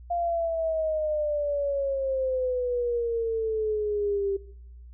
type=exponential sweep; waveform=sine; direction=down; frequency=698.5 to 392 Hz; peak=-24 dBFS; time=0.1-4.37 s; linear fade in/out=10 ms; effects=noise-tail reverb RT60 0.8 s tail -21 dB re dry + added 60 Hz sine -43 dBFS peak until 4.93 s